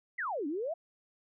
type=exponential two-way sweep; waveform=sine; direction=down then up; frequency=2108 to 273.4 to 704 Hz; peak=-32 dBFS; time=0.18-0.74 s; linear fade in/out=10 ms; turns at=0.47 s; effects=none